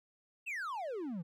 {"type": "exponential sweep", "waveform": "triangle", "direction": "down", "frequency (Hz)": [2777, 155.56], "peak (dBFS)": -35, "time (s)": [0.46, 1.23], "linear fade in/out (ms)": 20, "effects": []}